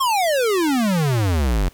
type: exponential sweep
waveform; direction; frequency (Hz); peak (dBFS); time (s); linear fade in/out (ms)
square; down; 1108.7 to 42.92; -17; 0-1.69; 10
effects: pink hiss -51 dBFS RMS until 1.73 s